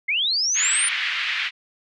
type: linear sweep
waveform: sine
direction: up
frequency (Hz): 2042 to 9397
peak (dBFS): -19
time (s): 0.08-0.89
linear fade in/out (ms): 10
type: band-pass noise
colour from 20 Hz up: pink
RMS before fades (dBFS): -25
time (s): 0.54-1.51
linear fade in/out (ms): 50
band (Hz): 1800 to 3200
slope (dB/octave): 24
effects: none